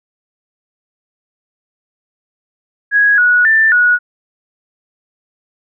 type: tone with pitch steps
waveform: sine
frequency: 1660 / 1462 / 1776 / 1459 Hz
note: G#6 / F#6 / A6 / F#6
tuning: -1 / -21 / +16 / -25 cents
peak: -7 dBFS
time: 2.91-3.99 s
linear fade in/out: 50 ms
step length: 270 ms
effects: none